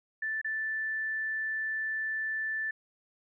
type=tone with dropouts; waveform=sine; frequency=1760 Hz; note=A6; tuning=in tune; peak=-30 dBFS; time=0.22-2.71 s; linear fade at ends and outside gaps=5 ms; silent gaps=0.415-0.445 s; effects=none